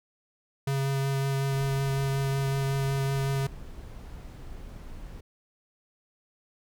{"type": "tone with vibrato", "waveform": "square", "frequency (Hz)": 136.8, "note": "C#3", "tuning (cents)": -23, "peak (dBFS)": -26, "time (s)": [0.67, 3.47], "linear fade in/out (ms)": 5, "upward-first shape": "sine", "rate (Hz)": 5.4, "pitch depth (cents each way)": 11}
{"type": "noise", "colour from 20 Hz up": "brown", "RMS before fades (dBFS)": -42, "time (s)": [1.51, 5.21], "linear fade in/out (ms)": 10}
{"effects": []}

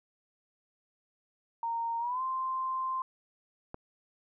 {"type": "tone with pitch glide", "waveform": "sine", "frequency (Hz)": [925, 1044.3], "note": ["A#5", "C6"], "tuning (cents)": [-14, -4], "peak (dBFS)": -30, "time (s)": [1.63, 3.02], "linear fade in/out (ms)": 2, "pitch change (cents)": 210, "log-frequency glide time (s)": [1.99, 2.22]}
{"type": "click", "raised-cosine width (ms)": 1, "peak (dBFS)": -26, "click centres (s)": 3.744}
{"effects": []}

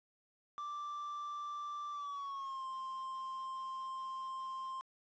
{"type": "tone with pitch glide", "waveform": "triangle", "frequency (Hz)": [1174.7, 1052.6], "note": ["D6", "C6"], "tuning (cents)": [0, 10], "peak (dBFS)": -38, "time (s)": [0.58, 4.81], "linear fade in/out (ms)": 0, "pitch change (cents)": -190, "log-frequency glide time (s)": [1.91, 2.65], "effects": ["resampled to 16000 Hz", "11-bit"]}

